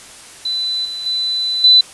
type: tone with level steps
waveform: sine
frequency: 4000 Hz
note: B7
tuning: 21 cents sharp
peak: -17 / -23 / -16 / -5 dBFS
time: 0.45-1.81 s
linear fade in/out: 5 ms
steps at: 0.85 / 1.06 / 1.64 s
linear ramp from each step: 2 ms
effects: white hiss -38 dBFS RMS until 1.93 s + resampled to 24000 Hz